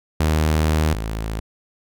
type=tone pair in turn; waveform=sawtooth; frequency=77.78 / 54.47 Hz; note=D#2 / A1; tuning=0 / -17 cents; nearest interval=tritone; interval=617 cents; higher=first; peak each=-12 / -20 dBFS; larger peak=first; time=0.2-0.94 / 0.94-1.4 s; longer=first; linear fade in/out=5 ms; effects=none